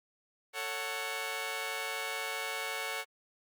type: chord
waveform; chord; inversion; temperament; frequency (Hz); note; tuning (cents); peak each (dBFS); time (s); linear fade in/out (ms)
10% pulse; F# minor; first; just; 444 / 555 / 740; A4 / C#5 / F#5; +16 / +2 / 0; -32; 0.53-3.05; 50
effects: Opus 48 kbps